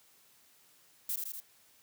violet noise with echo, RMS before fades -34 dBFS, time 1.09-1.16 s, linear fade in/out 5 ms, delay 81 ms, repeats 3, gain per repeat -3 dB, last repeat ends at 1.403 s, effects white hiss -64 dBFS RMS until 1.82 s + high-pass 80 Hz 12 dB/octave

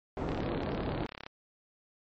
white low-pass noise, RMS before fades -34 dBFS, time 0.17-1.06 s, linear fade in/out 0 ms, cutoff 470 Hz, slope 12 dB/octave
click train, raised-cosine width 0.3 ms, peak -24 dBFS, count 35, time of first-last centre 0.29-1.264 s, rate 34.9 Hz
effects MP3 32 kbps

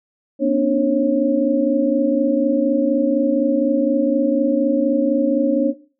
sine tone cluster, 241.5 / 272.8 / 296.9 / 545 Hz, B3 / C#4 / D4 / C#5, -39 / -28 / +19 / -29 cents, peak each -21 / -22 / -18 / -18 dBFS, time 0.39-5.74 s, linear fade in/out 50 ms, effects noise-tail reverb RT60 0.4 s tail -19 dB re dry

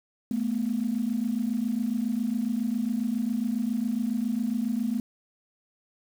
sine tone pair together, 216.7 / 244 Hz, A3 / B3, -26 / -21 cents, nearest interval major second, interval 205 cents, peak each -27 dBFS, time 0.31-5 s, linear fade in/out 2 ms, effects tanh soft clip ceiling -17 dBFS + 8-bit

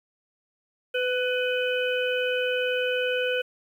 harmonic tone with a mistuned harmonic, 502 Hz, B4, 28 cents sharp, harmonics 1 / 3 / 5 / 6, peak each -25 / -30 / -32 / -33 dBFS, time 0.94-3.42 s, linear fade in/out 10 ms, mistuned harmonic 3, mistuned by -18 cents, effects 9-bit

